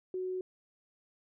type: tone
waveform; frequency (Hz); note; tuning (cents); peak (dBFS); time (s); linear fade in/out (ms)
sine; 370; F#4; 0; -33; 0.14-0.41; 2
effects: none